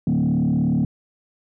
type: tone with frequency modulation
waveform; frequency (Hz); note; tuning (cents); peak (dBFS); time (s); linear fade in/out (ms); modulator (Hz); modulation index
sine; 196; G3; 0; -15; 0.07-0.85; 2; 36.7; 1.8
effects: tanh soft clip ceiling -14 dBFS